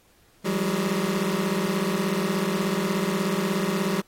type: tone cluster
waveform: 25% pulse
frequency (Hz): 164.9 / 188 / 204.6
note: E3 / F#3 / G#3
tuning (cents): +1 / +28 / -26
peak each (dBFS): -28 / -22 / -24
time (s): 0.44-4.02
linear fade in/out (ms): 20
effects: pink hiss -60 dBFS RMS until 4.07 s + AAC 48 kbps